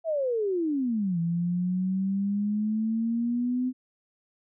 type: exponential two-way sweep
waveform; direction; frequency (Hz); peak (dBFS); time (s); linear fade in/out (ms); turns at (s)
sine; down then up; 674 to 166.6 to 256.4; -24; 0.04-3.73; 50; 1.19
effects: none